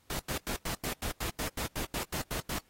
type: noise bursts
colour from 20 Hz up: pink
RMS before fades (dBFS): -35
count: 14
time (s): 0.1-2.586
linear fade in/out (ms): 2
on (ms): 94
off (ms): 90
effects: pink hiss -67 dBFS RMS until 2.69 s + AAC 48 kbps